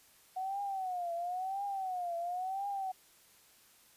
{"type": "tone with vibrato", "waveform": "sine", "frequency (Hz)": 740, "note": "F#5", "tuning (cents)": 0, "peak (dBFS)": -34, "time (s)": [0.36, 2.92], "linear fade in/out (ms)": 10, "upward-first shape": "triangle", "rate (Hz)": 0.97, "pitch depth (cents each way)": 160, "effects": ["white hiss -63 dBFS RMS until 3.96 s", "resampled to 32000 Hz"]}